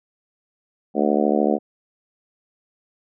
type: harmonic tone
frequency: 73.4 Hz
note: D2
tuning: in tune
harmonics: 3 / 4 / 5 / 6 / 7 / 8 / 9 / 10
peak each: -22 / -23 / -24 / -25 / -25 / -26 / -27 / -27 dBFS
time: 0.94-1.59 s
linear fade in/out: 50 ms
effects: none